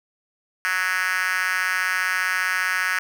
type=tone with high-pass filter; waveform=5% pulse; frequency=185 Hz; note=F#3; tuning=in tune; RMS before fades=-23 dBFS; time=0.65-2.99 s; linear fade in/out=0 ms; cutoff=1600 Hz; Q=3.3; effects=none